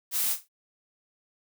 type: noise with echo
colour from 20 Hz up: blue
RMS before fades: -27 dBFS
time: 0.11-0.37 s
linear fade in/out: 50 ms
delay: 39 ms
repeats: 3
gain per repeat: -12 dB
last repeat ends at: 0.487 s
effects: none